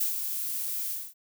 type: noise with ADSR envelope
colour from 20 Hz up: violet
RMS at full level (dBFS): -26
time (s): 0-1.14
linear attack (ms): 10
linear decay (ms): 120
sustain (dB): -6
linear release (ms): 240
effects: none